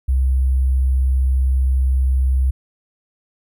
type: tone with sample-and-hold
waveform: sine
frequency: 65.2 Hz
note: C2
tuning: 5 cents flat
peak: -13 dBFS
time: 0.08-2.51 s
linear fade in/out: 10 ms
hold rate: 11025 Hz
effects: none